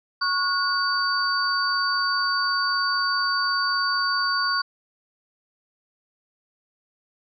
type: tone cluster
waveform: sine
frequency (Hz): 1106 / 1449 / 4605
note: C#6 / F#6 / D8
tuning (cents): -4 / -37 / -35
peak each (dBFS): -25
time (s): 0.21-4.62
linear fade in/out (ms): 10
effects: none